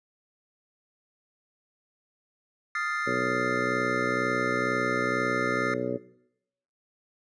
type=chord; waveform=triangle; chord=F dominant seventh; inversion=third; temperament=equal with one note detuned; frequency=1244.5 / 1391.3 / 1760 / 2093 Hz; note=Eb6 / F6 / A6 / C7; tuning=0 / -7 / 0 / 0 cents; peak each=-31 dBFS; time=2.75-5.74 s; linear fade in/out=2 ms
type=harmonic tone; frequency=62.1 Hz; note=B1; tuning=10 cents sharp; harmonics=2 / 3 / 4 / 5 / 6 / 7 / 8 / 9; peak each=-39 / -39 / -34 / -37 / -35 / -33 / -38 / -33 dBFS; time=3.06-5.98 s; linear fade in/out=20 ms
effects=noise-tail reverb RT60 0.8 s tail -19 dB re dry + resampled to 22050 Hz